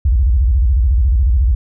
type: tone with vibrato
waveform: sine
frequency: 61.74 Hz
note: B1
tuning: in tune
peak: -9 dBFS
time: 0.05-1.55 s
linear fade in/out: 5 ms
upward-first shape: square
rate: 14 Hz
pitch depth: 270 cents each way
effects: none